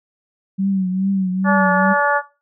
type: tone with vibrato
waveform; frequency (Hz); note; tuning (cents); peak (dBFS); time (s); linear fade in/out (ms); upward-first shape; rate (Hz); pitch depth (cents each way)
sine; 190; F#3; +46; -16; 0.58-1.94; 20; triangle; 2.4; 71
type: harmonic tone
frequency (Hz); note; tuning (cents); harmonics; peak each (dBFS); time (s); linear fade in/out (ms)
288; D4; -34; 2 / 3 / 4 / 5 / 6; -20 / -20 / -20 / -20 / -20; 1.44-2.22; 50
effects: noise-tail reverb RT60 0.3 s tail -17 dB re dry